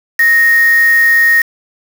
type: tone with quantisation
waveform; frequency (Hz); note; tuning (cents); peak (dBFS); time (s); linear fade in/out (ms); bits
sine; 1861; A#6; -3; -6; 0.19-1.42; 5; 3
effects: none